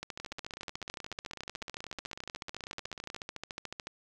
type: two click trains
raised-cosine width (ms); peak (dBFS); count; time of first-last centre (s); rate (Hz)
0.2; -21 / -24; 54 / 49; 0.03-3.871 / 0.2-3.163; 13.8 / 16.2
effects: none